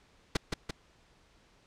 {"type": "noise with echo", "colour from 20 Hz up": "pink", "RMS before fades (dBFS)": -27, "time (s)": [0.35, 0.37], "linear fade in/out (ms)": 5, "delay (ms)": 170, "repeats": 2, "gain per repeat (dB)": -4, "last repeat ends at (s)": 0.71, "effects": ["pink hiss -64 dBFS RMS until 1.66 s", "low-pass 6000 Hz 12 dB/octave"]}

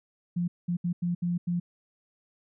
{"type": "tone bursts at uneven times", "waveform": "sine", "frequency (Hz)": 174.5, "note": "F3", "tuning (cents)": -1, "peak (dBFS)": -25, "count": 6, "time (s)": [[0.36, 0.48], [0.68, 0.77], [0.84, 0.93], [1.02, 1.15], [1.22, 1.38], [1.47, 1.6]], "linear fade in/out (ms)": 10, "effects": []}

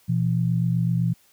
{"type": "tone pair together", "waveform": "sine", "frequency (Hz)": [121.38, 169.3], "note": ["B2", "E3"], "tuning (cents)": [-30, 46], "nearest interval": "tritone", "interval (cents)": 576, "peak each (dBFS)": -22, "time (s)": [0.08, 1.14], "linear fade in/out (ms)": 20, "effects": ["white hiss -59 dBFS RMS until 1.32 s"]}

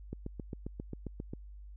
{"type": "click train", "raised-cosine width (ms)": 3, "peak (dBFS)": -26, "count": 10, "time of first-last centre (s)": [0.13, 1.335], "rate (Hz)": 7.47, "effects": ["added 50 Hz sine -46 dBFS peak until 1.76 s"]}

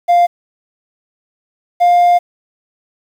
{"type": "tone pair in turn", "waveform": "triangle", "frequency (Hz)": [698.5, 703.8], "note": ["F5", "F5"], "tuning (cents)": [0, 13], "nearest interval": "unison", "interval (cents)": 13, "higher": "second", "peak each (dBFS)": -4, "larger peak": "neither", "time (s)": [[0.08, 0.27], [1.8, 2.19]], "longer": "second", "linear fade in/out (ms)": 20, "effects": ["tanh soft clip ceiling 0 dBFS", "7-bit"]}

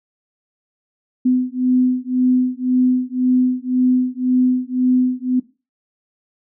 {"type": "beating tone pair", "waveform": "sine", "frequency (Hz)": [252.1, 254], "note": ["B3", "B3"], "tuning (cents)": [36, 49], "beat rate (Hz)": 1.9, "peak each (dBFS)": -17, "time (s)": [1.25, 5.4], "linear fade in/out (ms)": 10, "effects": ["noise-tail reverb RT60 0.3 s tail -18 dB re dry"]}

